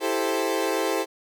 30% pulse chord, A minor seventh, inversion second, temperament equal, 329.6 / 392 / 440 / 523.3 Hz, E4 / G4 / A4 / C5, 0 / 0 / 0 / 0 cents, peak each -26 dBFS, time 0-1.06 s, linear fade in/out 50 ms, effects none

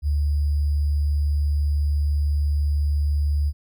sine tone with sample-and-hold, 73 Hz, D2, 10 cents flat, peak -18 dBFS, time 0.02-3.53 s, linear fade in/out 50 ms, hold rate 4900 Hz, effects none

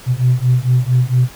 sine beating tone pair, 123.47 / 127.87 Hz, B2 / C3, 0 / -39 cents, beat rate 4.4 Hz, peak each -13 dBFS, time 0.06-1.29 s, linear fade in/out 50 ms, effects tanh soft clip ceiling -4 dBFS + pink hiss -38 dBFS RMS until 1.35 s

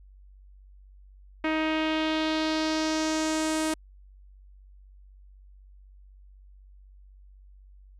sawtooth tone with low-pass filter sweep, 314.3 Hz, D#4, 18 cents sharp, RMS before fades -27 dBFS, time 1.44-3.74 s, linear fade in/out 5 ms, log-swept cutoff 2300 to 9500 Hz, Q 2.2, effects added 48 Hz sine -49 dBFS peak until 7.99 s

